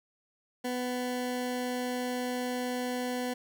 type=tone; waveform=20% pulse; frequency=249 Hz; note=B3; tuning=14 cents sharp; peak=-26 dBFS; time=0.64-3.34 s; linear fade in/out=10 ms; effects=none